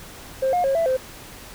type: tone with pitch steps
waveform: sine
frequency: 529 / 714 / 542 / 664 / 519 Hz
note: C5 / F5 / C#5 / E5 / C5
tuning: +19 / +38 / -39 / +12 / -14 cents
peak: -16 dBFS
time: 0.42-0.97 s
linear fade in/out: 10 ms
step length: 110 ms
effects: tanh soft clip ceiling -15 dBFS + pink hiss -41 dBFS RMS until 1.54 s